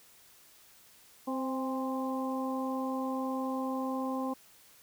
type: harmonic tone with a mistuned harmonic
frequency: 261.6 Hz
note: C4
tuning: in tune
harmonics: 1 / 2 / 3 / 4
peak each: -33 / -38 / -40 / -39 dBFS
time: 1.27-4.34 s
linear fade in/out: 10 ms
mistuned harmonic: 3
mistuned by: +37 cents
effects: white hiss -59 dBFS RMS until 4.82 s